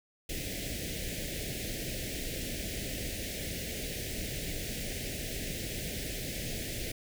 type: band-stop noise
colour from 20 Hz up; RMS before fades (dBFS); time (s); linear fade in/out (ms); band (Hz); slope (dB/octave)
pink; -37; 0.29-6.92; 5; 650 to 1800; 48
effects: none